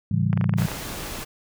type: chord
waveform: sine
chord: A dominant seventh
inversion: none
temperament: equal with one note detuned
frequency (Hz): 107.61 / 138.59 / 164.81 / 196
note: A2 / C#3 / E3 / G3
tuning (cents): -38 / 0 / 0 / 0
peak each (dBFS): -23 / -25 / -24 / -26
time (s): 0.11-0.66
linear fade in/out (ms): 5
type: clicks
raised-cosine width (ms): 0.5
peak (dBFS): -16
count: 10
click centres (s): 0.33 / 0.375 / 0.412 / 0.442 / 0.494 / 0.538 / 0.585 / 0.621 / 0.685 / 0.717
type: noise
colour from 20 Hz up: pink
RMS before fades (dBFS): -33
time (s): 0.57-1.25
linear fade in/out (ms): 20
effects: none